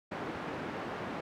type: band-pass noise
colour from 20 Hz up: pink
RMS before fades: -39 dBFS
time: 0.11-1.21 s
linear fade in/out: 10 ms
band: 180 to 1700 Hz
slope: 12 dB/octave
effects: none